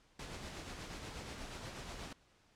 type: noise with tremolo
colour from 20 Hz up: pink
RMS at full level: -45 dBFS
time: 0.19-2.13 s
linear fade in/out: 5 ms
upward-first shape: sine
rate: 8.3 Hz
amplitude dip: 35%
effects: pink hiss -69 dBFS RMS until 2.55 s + low-pass 7000 Hz 12 dB/octave